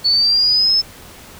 sine linear sweep, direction up, 4422 to 5274 Hz, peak -11 dBFS, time 0.04-0.82 s, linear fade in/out 20 ms, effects pink hiss -39 dBFS RMS until 1.39 s

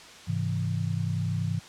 sine chord, Ab augmented, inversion none, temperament equal with one note detuned, 103.83 / 133.56 / 164.81 Hz, Ab2 / C3 / E3, 0 / +36 / 0 cents, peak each -29 / -32 / -30 dBFS, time 0.27-1.6 s, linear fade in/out 20 ms, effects white hiss -47 dBFS RMS until 1.68 s + low-pass 6000 Hz 12 dB/octave

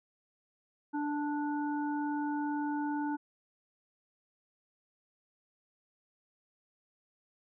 harmonic tone, 293.7 Hz, D4, in tune, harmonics 1 / 3 / 5, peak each -32 / -37 / -44 dBFS, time 0.93-3.17 s, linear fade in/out 20 ms, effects none

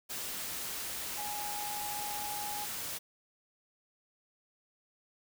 sine tone in noise, 830 Hz, G#5, 1 cent flat, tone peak -39 dBFS, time 1.17-2.66 s, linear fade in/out 20 ms, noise white, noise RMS -39 dBFS, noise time 0.09-2.99 s, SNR -3 dB, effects none

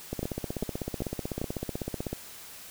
two click trains, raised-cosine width 2 ms, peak -18 / -17 dBFS, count 33 / 4, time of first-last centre 0.13-2.13 / 0.23-1.416 s, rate 16 / 2.53 Hz, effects white hiss -46 dBFS RMS until 2.7 s

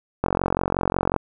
click train, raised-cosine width 1 ms, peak -6 dBFS, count 43, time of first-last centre 0.24-1.163 s, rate 45.5 Hz, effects none

